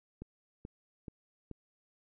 click train, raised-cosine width 3 ms, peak -30 dBFS, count 4, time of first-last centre 0.22-1.513 s, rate 2.32 Hz, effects none

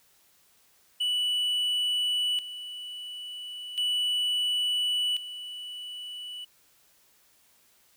triangle tone with tremolo, 2960 Hz, F#7, in tune, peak -23 dBFS, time 1-6.45 s, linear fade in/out 10 ms, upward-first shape square, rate 0.36 Hz, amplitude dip 75%, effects white hiss -63 dBFS RMS until 7.96 s

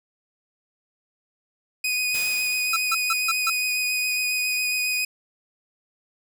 sawtooth tone with vibrato, 2489 Hz, D#7, in tune, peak -19 dBFS, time 1.84-5.05 s, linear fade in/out 5 ms, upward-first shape sine, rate 7.3 Hz, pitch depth 12 cents each way
white noise with exponential decay, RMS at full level -32 dBFS, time 2.14-3.39 s, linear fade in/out 5 ms, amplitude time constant 270 ms
45% pulse tone bursts, 1333 Hz, E6, 19 cents sharp, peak -21 dBFS, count 5, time 2.73-3.5 s, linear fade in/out 5 ms, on 34 ms, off 150 ms
effects none

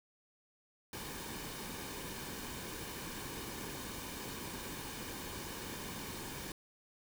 pink noise with comb filter, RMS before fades -44 dBFS, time 0.93-6.52 s, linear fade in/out 2 ms, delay 1.5 ms, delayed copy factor -0.5, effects none

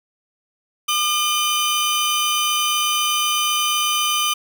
sawtooth tone pair together, 1206 / 3039 Hz, D6 / F#7, +46 / +46 cents, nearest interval octave + major third, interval 1600 cents, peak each -17 dBFS, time 0.88-4.34 s, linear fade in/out 10 ms, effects none

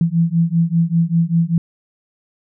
sine beating tone pair, 164.81 / 169.91 Hz, E3 / F3, 0 / -47 cents, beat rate 5.1 Hz, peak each -16 dBFS, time 0.01-1.58 s, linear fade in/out 2 ms, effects none

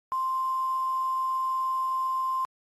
sine tone with quantisation, 1046.5 Hz, C6, in tune, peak -25 dBFS, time 0.12-2.45 s, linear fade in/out 0 ms, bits 8, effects AAC 32 kbps

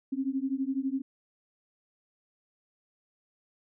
sine beating tone pair, 262.4 / 274.4 Hz, C4 / C#4, +5 / -17 cents, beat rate 12 Hz, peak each -31 dBFS, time 0.12-1.02 s, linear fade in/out 10 ms, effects none

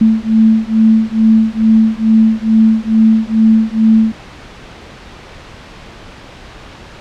sine beating tone pair, 220 / 222.3 Hz, A3 / A3, 0 / +18 cents, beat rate 2.3 Hz, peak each -10 dBFS, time 0.01-4.12 s, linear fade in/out 5 ms, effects pink hiss -34 dBFS RMS until 7 s + low-pass 4000 Hz 12 dB/octave

